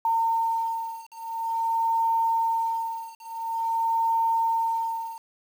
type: beating tone pair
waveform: sine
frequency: 910 / 910.48 Hz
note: A#5 / A#5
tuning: -42 / -41 cents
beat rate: 0.48 Hz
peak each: -26 / -26 dBFS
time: 0.05-5.18 s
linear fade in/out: 2 ms
effects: 8-bit